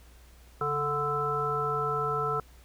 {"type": "harmonic tone with a mistuned harmonic", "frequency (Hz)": 146.6, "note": "D3", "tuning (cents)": -3, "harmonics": [1, 3, 5, 7, 9], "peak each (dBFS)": [-36, -32, -37, -37, -29], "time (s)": [0.61, 2.4], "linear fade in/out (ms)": 2, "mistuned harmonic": 1, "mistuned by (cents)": -55, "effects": ["added 60 Hz sine -52 dBFS peak until 2.64 s", "pink hiss -59 dBFS RMS until 2.64 s"]}